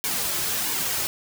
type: noise with flanger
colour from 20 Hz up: white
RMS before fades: -26 dBFS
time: 0.04-1.07 s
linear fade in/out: 0 ms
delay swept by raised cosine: 1.5 to 4.3 ms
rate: 1.5 Hz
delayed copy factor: -0.65
effects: none